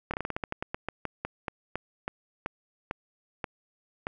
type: slowing click train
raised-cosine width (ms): 0.5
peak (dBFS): -16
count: 21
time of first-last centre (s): 0.11-4.069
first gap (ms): 27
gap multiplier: 1.18
effects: none